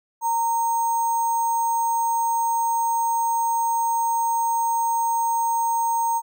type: tone with sample-and-hold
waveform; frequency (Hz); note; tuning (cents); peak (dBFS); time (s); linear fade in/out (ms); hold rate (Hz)
sine; 925; A#5; -14; -19; 0.21-6.22; 50; 7350
effects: none